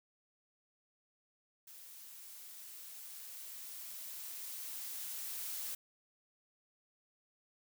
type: noise with level ramp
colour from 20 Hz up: blue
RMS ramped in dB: -54 to -41 dBFS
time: 1.67-5.75 s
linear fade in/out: 5 ms
effects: none